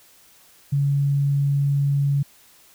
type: tone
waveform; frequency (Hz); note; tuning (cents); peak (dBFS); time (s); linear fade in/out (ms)
sine; 141; C#3; +30; -17; 0.72-2.23; 10
effects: white hiss -53 dBFS RMS until 2.74 s